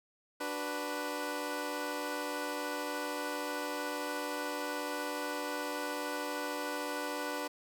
15% pulse chord, B minor, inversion first, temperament equal with one note detuned, 293.7 / 371.3 / 493.9 Hz, D4 / F#4 / B4, 0 / +6 / 0 cents, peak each -32 / -38 / -32 dBFS, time 0.4-7.48 s, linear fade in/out 10 ms, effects none

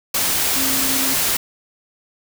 sine tone in noise, 267.1 Hz, C4, 36 cents sharp, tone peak -26 dBFS, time 0.56-1.14 s, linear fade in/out 5 ms, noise white, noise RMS -19 dBFS, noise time 0.14-1.37 s, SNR -10 dB, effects none

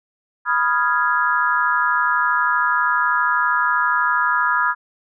sine chord, F half-diminished seventh, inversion second, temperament equal, 987.8 / 1244.5 / 1396.9 / 1661.2 Hz, Cb6 / Eb6 / F6 / Ab6, 0 / 0 / 0 / 0 cents, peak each -21 dBFS, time 0.45-4.75 s, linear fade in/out 50 ms, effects none

